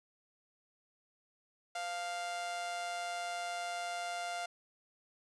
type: tone with amplitude modulation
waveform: sawtooth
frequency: 698.5 Hz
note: F5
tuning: in tune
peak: -31 dBFS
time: 1.75-4.46 s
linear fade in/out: 5 ms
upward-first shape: sine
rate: 188 Hz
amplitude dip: 45%
effects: resampled to 22050 Hz